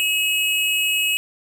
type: tone pair together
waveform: square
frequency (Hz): 2567 / 2896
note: E7 / F#7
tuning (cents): -47 / -38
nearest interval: major second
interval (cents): 209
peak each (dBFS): -21 / -22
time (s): 0-1.17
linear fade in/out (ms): 0
effects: none